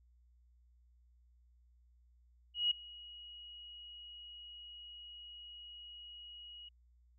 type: tone with ADSR envelope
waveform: sine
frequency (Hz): 2900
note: F#7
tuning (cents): -35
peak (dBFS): -27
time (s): 2.54-6.69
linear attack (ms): 170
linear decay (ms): 6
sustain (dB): -22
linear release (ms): 8
effects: added 60 Hz sine -64 dBFS peak until 7.18 s